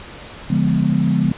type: chord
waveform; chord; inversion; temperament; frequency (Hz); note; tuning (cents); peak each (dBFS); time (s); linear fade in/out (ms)
sine; D diminished seventh; none; equal with one note detuned; 144.06 / 174.61 / 207.7 / 246.9; D3 / F3 / Ab3 / Cb4; -33 / 0 / 0 / 0; -20 / -18 / -19 / -21; 0.5-1.32; 5
effects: pink hiss -36 dBFS RMS until 1.37 s + resampled to 8000 Hz